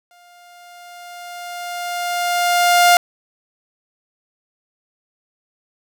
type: tone with exponential growth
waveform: sawtooth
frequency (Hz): 704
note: F5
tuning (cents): +14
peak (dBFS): -4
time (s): 0.11-2.97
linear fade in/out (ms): 1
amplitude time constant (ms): 620
effects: none